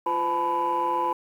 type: tone cluster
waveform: sine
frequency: 346.7 / 509 / 862 / 996 Hz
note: F4 / C5 / A5 / B5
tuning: -13 / -48 / -36 / +14 cents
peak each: -31 / -31 / -27 / -23 dBFS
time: 0.06-1.13 s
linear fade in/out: 5 ms
effects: tanh soft clip ceiling -17 dBFS + 9-bit